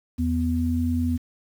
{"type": "tone pair together", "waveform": "sine", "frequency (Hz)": [82.55, 246.9], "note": ["E2", "B3"], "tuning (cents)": [3, 0], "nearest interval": "octave + perfect fifth", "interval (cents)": 1897, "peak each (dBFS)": [-24, -23], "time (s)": [0.18, 1.18], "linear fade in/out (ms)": 20, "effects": ["8-bit"]}